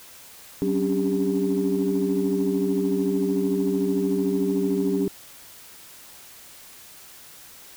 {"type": "tone cluster", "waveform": "sine", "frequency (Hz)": [189.6, 272.1, 285.5, 397.1], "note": ["F#3", "C#4", "D4", "G4"], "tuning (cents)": [43, -32, -49, 22], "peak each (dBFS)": [-25, -27, -25, -24], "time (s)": [0.62, 5.08], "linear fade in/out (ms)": 0, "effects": ["tanh soft clip ceiling -13 dBFS", "white hiss -46 dBFS RMS until 7.76 s"]}